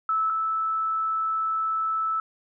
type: tone pair in turn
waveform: sine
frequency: 1307 / 1311.7 Hz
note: E6 / E6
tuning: -15 / -9 cents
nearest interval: unison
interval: 6 cents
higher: second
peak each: -21 / -23 dBFS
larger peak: first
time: 0.09-0.3 / 0.3-2.2 s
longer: second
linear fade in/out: 2 ms
effects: none